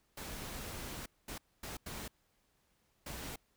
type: noise bursts at uneven times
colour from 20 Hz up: pink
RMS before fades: -44 dBFS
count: 5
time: 0.17-1.06 / 1.28-1.38 / 1.63-1.77 / 1.86-2.08 / 3.06-3.36 s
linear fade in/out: 5 ms
effects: pink hiss -75 dBFS RMS until 3.56 s